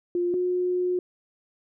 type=tone pair in turn; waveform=sine; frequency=351.4 / 360.9 Hz; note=F4 / F#4; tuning=+11 / -43 cents; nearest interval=unison; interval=46 cents; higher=second; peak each=-22 dBFS; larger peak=neither; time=0.15-0.34 / 0.34-0.99 s; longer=second; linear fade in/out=2 ms; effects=none